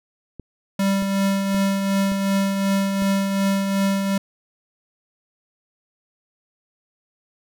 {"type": "clicks", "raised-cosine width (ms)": 3, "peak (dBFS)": -22, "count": 5, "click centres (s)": [0.397, 1.023, 1.546, 2.119, 3.022]}
{"type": "tone with tremolo", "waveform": "square", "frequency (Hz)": 196, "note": "G3", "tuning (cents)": 0, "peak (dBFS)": -17, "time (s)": [0.79, 4.18], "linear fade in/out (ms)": 5, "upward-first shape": "triangle", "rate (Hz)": 2.7, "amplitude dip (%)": 45}
{"effects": []}